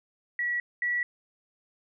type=tone pair in turn; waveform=sine; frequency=1932 / 1940.9 Hz; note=B6 / B6; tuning=-39 / -31 cents; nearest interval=unison; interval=8 cents; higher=second; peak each=-26 / -25 dBFS; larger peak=second; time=0.39-0.6 / 0.82-1.03 s; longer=neither; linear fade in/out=2 ms; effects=none